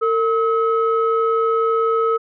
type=tone pair together; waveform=sine; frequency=454 / 1284.1 Hz; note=A#4 / E6; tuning=-46 / -46 cents; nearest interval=octave + tritone; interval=1800 cents; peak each=-16 / -18 dBFS; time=0.01-2.18 s; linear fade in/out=20 ms; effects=tanh soft clip ceiling -8 dBFS